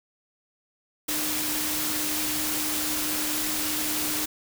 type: tone in noise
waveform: sine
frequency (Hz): 304.4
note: D#4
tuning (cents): -38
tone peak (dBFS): -34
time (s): 1.08-4.26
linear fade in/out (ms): 10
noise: white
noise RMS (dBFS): -28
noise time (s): 1.08-4.26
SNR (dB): -9
effects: none